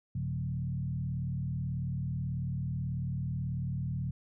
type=tone with frequency modulation; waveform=sine; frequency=130.81 Hz; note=C3; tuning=in tune; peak=-31 dBFS; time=0.15-4.11 s; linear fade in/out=5 ms; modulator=38.3 Hz; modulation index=1.1; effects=none